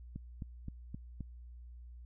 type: click train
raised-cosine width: 5 ms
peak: -29 dBFS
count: 5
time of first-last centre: 0.16-1.207 s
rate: 3.82 Hz
effects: added 60 Hz sine -48 dBFS peak until 2.05 s